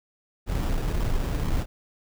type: noise with sample-and-hold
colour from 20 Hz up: brown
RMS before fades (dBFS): -25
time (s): 0.46-1.66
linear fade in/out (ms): 50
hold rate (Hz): 2100
effects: none